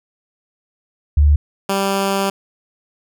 sine / 10% pulse tone pair in turn, 73.42 / 196.01 Hz, D2 / G3, 0 / 0 cents, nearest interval octave + perfect fourth, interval 1700 cents, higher second, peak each -8 dBFS, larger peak neither, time 1.17-1.36 / 1.69-2.3 s, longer second, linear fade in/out 5 ms, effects none

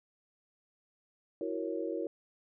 sine chord, F# dominant seventh, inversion third, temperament equal, 329.6 / 370 / 466.2 / 554.4 Hz, E4 / F#4 / A#4 / C#5, 0 / 0 / 0 / 0 cents, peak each -37 / -39 / -38 / -40 dBFS, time 1.41-2.07 s, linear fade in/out 2 ms, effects none

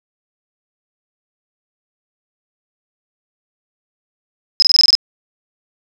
sine tone bursts, 5090 Hz, D#8, 39 cents sharp, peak -6 dBFS, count 8, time 4.6-4.952 s, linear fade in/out 0 ms, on 23 ms, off 24 ms, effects none

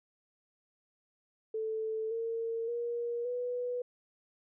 sine tone with pitch steps, 440 / 456.6 / 473.8 / 491.6 Hz, A4 / A#4 / A#4 / B4, 0 / -36 / +28 / -8 cents, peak -32 dBFS, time 1.54-3.82 s, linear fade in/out 5 ms, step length 570 ms, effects none

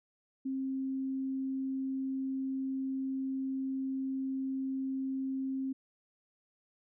sine tone, 266.2 Hz, C4, 30 cents sharp, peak -32 dBFS, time 0.45-5.73 s, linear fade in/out 10 ms, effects none

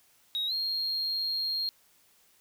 triangle tone with pitch glide, 3794 to 4234 Hz, A#7 to C8, +30 to +20 cents, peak -26 dBFS, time 0.35-1.69 s, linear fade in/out 0 ms, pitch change +190 cents, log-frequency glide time 0.47-0.53 s, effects tanh soft clip ceiling -24 dBFS + white hiss -64 dBFS RMS until 2.4 s

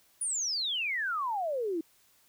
sine exponential sweep, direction down, 9956 to 311.1 Hz, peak -29 dBFS, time 0.21-1.81 s, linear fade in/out 5 ms, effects white hiss -65 dBFS RMS until 2.28 s

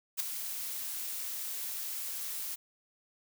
blue noise with ADSR envelope, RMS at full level -29 dBFS, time 0.17-2.56 s, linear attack 31 ms, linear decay 8 ms, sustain -9 dB, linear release 18 ms, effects none

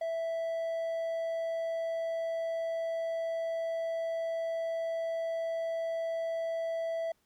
triangle tone, 659.3 Hz, E5, in tune, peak -29 dBFS, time 0.01-7.12 s, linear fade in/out 5 ms, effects pink hiss -73 dBFS RMS until 7.25 s

